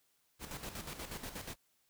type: noise with tremolo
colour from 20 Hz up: pink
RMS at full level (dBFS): -43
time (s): 0.39-1.56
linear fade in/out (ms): 50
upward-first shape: square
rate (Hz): 8.3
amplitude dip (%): 60
effects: white hiss -75 dBFS RMS until 1.89 s